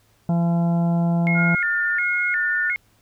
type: harmonic tone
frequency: 170 Hz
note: F3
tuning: 46 cents flat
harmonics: 1 / 2 / 3 / 4 / 5 / 6 / 8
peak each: -17 / -35 / -38 / -29 / -35 / -43 / -46 dBFS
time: 0.29-1.55 s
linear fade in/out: 2 ms
type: tone with vibrato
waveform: sine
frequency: 1966 Hz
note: B6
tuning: 8 cents flat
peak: -21 dBFS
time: 1.27-2.76 s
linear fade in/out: 0 ms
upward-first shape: square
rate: 1.4 Hz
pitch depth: 160 cents each way
type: tone with pitch glide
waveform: sine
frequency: 1419 to 1451.3 Hz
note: F6 to F#6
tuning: +27 to -34 cents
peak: -22 dBFS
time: 1.34-2.75 s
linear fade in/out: 50 ms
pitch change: +39 cents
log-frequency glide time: 1.44-2.58 s
effects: added 107 Hz sine -61 dBFS peak until 3.01 s + pink hiss -61 dBFS RMS until 3.01 s